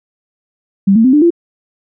sine tone with pitch steps, 196 / 225.1 / 258.6 / 297.1 / 341.3 Hz, G3 / A3 / C4 / D4 / F4, 0 / +40 / -20 / +20 / -40 cents, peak -5 dBFS, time 0.87-1.305 s, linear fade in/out 10 ms, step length 87 ms, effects none

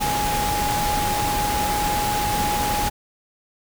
sine tone in noise, 830.6 Hz, G#5, in tune, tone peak -22 dBFS, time 0-2.9 s, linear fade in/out 20 ms, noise pink, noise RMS -25 dBFS, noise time 0-2.9 s, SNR 0 dB, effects none

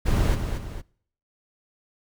brown noise with echo, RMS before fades -20 dBFS, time 0.05-0.36 s, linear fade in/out 20 ms, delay 230 ms, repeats 2, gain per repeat -7 dB, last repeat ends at 0.82 s, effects noise-tail reverb RT60 0.6 s tail -24 dB re dry

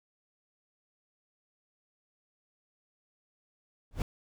brown noise with exponential growth, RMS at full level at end -22 dBFS, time 3.91-4.02 s, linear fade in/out 1 ms, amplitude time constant 22 ms, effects none

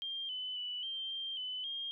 sine tone with pitch steps, 3193 / 3016 / 2966 / 3152 / 3172 / 3013 / 3221 Hz, G7 / F#7 / F#7 / G7 / G7 / F#7 / G7, +31 / +32 / +4 / +9 / +20 / +31 / +46 cents, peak -37 dBFS, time 0.02-1.91 s, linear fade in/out 0 ms, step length 270 ms, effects none

